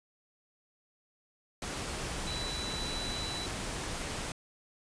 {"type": "tone in noise", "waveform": "sine", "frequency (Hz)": 3959, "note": "B7", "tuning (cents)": 3, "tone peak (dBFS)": -38, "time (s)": [2.27, 3.46], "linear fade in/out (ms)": 2, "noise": "pink", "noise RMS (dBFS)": -37, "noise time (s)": [1.62, 4.32], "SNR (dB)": -4, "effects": ["resampled to 22050 Hz"]}